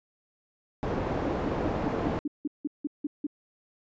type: low-pass noise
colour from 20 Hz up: white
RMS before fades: -30 dBFS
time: 0.83-2.19 s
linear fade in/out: 0 ms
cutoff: 590 Hz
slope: 12 dB/octave
type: tone bursts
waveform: sine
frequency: 293.7 Hz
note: D4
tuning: in tune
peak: -26 dBFS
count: 11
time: 1.26-3.268 s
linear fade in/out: 5 ms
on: 28 ms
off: 170 ms
effects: resampled to 16000 Hz